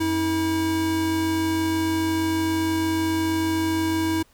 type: tone pair together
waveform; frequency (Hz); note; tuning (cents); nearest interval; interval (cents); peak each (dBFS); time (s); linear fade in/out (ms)
square; 91.9 / 322.1; F#2 / E4; -11 / -40; octave + minor seventh; 2171; -31 / -22; 0-4.23; 10
effects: pink hiss -59 dBFS RMS until 4.33 s